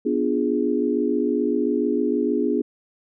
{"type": "chord", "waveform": "sine", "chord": "B diminished seventh", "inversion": "none", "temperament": "equal", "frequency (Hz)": [246.9, 293.7, 349.2, 415.3], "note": ["B3", "D4", "F4", "Ab4"], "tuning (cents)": [0, 0, 0, 0], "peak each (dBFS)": [-24, -24, -26, -24], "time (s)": [0.05, 2.62], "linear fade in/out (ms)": 10, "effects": []}